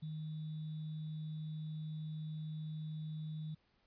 sine tone with sample-and-hold, 155.56 Hz, D#3, in tune, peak -40 dBFS, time 0.02-3.55 s, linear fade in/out 10 ms, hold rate 3675 Hz, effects pink hiss -75 dBFS RMS until 3.86 s + resampled to 11025 Hz

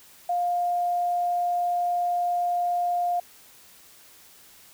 sine tone, 705 Hz, F5, 16 cents sharp, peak -22 dBFS, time 0.29-3.2 s, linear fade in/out 5 ms, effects white hiss -52 dBFS RMS until 4.73 s

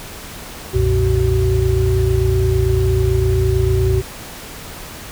sine tone cluster, 62.3 / 89.1 / 118 / 378.6 Hz, B1 / F2 / A#2 / F#4, +16 / +35 / +22 / +40 cents, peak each -18 dBFS, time 0.73-4.02 s, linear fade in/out 20 ms, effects pink hiss -33 dBFS RMS until 5.11 s

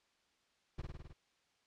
brown noise with echo, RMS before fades -41 dBFS, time 0.78-0.82 s, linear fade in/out 10 ms, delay 52 ms, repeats 6, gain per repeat -2 dB, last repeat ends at 1.132 s, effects white hiss -75 dBFS RMS until 1.66 s + low-pass 5000 Hz 12 dB/octave

